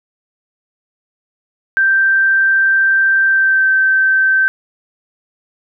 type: tone with pitch glide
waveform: sine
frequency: 1568 to 1550 Hz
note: G6 to G6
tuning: 0 to -20 cents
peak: -9 dBFS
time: 1.77-4.48 s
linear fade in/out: 0 ms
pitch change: -20 cents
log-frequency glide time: 3.27-3.68 s
effects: none